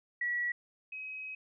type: tone pair in turn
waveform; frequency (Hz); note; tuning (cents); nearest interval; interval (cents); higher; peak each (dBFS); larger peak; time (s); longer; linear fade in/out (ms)
sine; 1933 / 2540; B6 / D#7; -38 / +35; perfect fourth; 473; second; -30 / -39; first; 0.21-0.52 / 0.92-1.35; second; 5
effects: none